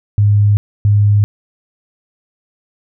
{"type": "tone pair in turn", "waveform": "sine", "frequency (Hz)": [103.1, 103.1], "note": ["G#2", "G#2"], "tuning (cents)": [-12, -12], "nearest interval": "unison", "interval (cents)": 0, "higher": "neither", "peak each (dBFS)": -7, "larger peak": "neither", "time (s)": [[0.18, 0.57], [0.85, 1.24]], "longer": "neither", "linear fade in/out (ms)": 0, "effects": []}